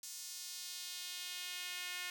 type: tone with high-pass filter sweep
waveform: sawtooth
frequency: 358.9 Hz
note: F4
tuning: 47 cents sharp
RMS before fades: -45 dBFS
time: 0.03-2.1 s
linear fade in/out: 2 ms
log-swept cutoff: 6200 to 2100 Hz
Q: 1.4
effects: none